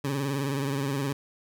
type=tone with vibrato; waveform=20% pulse; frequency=138.59 Hz; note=C#3; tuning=in tune; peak=-22 dBFS; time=0.04-1.13 s; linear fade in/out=5 ms; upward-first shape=sine; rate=19 Hz; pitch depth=71 cents each way; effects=none